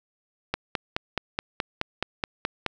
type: click train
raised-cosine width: 0.3 ms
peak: -9 dBFS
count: 11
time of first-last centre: 0.54-2.663 s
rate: 4.71 Hz
effects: none